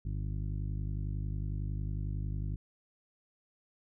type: harmonic tone with a mistuned harmonic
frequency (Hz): 51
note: G#1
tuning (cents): -31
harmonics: 1 / 2 / 3 / 4 / 5 / 6 / 7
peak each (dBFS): -35 / -37 / -41 / -53 / -51 / -54 / -59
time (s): 0.05-2.56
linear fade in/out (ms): 5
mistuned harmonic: 4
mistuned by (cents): -84
effects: none

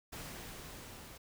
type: noise with level ramp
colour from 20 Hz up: pink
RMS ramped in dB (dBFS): -45 to -52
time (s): 0.12-1.18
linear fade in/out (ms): 10
effects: none

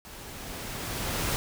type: noise with level ramp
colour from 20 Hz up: pink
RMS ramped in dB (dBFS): -45 to -28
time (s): 0.05-1.36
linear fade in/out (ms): 0
effects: none

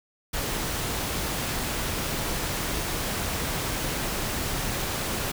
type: noise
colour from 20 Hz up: pink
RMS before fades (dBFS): -29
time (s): 0.33-5.32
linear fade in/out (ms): 10
effects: none

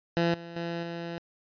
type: tone with level steps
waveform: 15% pulse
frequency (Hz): 169.5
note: E3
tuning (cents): +49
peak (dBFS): -17 / -34 / -25 / -28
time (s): 0.17-1.18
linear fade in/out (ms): 0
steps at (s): 0.34 / 0.56 / 0.83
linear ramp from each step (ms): 2
effects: resampled to 11025 Hz

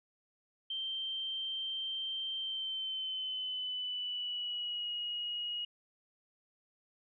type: tone with pitch glide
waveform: sine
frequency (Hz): 3136 to 2892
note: G7 to F#7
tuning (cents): 0 to -40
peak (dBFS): -35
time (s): 0.7-5.65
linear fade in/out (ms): 5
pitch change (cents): -140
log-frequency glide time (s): 2.38-4.9
effects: none

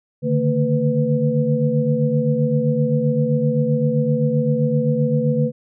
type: tone cluster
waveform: sine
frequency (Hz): 143.3 / 151 / 226.9 / 496.9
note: D3 / D3 / A#3 / B4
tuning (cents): -42 / +48 / -47 / +11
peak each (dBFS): -21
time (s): 0.22-5.52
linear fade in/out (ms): 50
effects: none

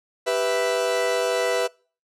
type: chord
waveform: 40% pulse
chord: E minor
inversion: first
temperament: equal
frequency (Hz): 392 / 493.9 / 659.3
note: G4 / B4 / E5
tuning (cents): 0 / 0 / 0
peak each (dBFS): -28 / -22 / -24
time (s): 0.26-1.68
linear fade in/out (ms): 20
effects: noise-tail reverb RT60 0.4 s tail -25 dB re dry + low-pass 10000 Hz 12 dB/octave

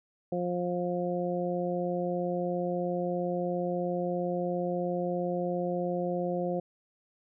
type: harmonic tone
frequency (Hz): 177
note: F3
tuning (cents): +23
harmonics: 1 / 2 / 3 / 4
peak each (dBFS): -33 / -34 / -32 / -37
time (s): 0.32-6.6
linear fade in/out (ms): 5
effects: none

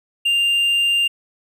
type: tone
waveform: triangle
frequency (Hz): 2794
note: F7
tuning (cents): 0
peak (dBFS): -13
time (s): 0.25-1.08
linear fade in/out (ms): 10
effects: none

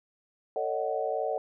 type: chord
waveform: sine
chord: D# half-diminished seventh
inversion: second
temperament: just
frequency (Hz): 448 / 560 / 622.3 / 746.7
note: A4 / C#5 / D#5 / F#5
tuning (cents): +31 / +18 / 0 / +16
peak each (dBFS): -33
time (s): 0.56-1.38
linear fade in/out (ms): 2
effects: none

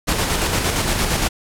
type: noise with tremolo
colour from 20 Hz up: pink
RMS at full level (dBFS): -18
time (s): 0.07-1.29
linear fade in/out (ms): 20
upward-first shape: square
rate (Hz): 8.7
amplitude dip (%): 35
effects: low-pass 12000 Hz 12 dB/octave

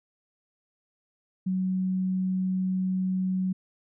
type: tone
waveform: sine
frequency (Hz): 186.5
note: F#3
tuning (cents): +14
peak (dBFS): -24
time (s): 1.46-3.53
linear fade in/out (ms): 10
effects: none

